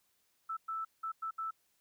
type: tone bursts at uneven times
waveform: sine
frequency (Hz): 1318.5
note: E6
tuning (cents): 0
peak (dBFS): -35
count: 5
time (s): 0.49-0.57 / 0.68-0.85 / 1.03-1.12 / 1.22-1.31 / 1.38-1.51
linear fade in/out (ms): 10
effects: white hiss -75 dBFS RMS until 1.8 s